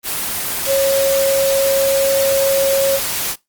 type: tone in noise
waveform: sine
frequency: 547 Hz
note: C#5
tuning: 23 cents flat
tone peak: -12 dBFS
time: 0.66-3 s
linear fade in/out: 50 ms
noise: white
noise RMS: -21 dBFS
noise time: 0.03-3.36 s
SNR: +6 dB
effects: noise-tail reverb RT60 0.2 s tail -21 dB re dry + Opus 24 kbps